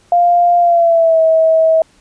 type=tone with pitch glide; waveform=sine; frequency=699 to 644.7 Hz; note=F5 to E5; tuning=+1 to -39 cents; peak=-7 dBFS; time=0.12-1.82 s; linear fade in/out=2 ms; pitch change=-140 cents; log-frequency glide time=0.59-1.21 s; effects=pink hiss -51 dBFS RMS until 2 s + resampled to 22050 Hz